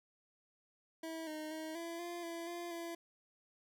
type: tone with pitch steps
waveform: 25% pulse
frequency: 324.4 / 309 / 315.7 / 336.3 / 346.2 / 336.3 / 345.6 / 337.6 Hz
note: E4 / D#4 / D#4 / E4 / F4 / E4 / F4 / E4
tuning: -28 / -12 / +25 / +35 / -15 / +35 / -18 / +41 cents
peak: -38 dBFS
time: 1.03-2.95 s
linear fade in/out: 5 ms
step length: 240 ms
effects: none